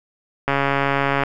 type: click train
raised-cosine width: 0.5 ms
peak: -4 dBFS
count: 106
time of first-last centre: 0.48-1.235 s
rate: 139 Hz
effects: none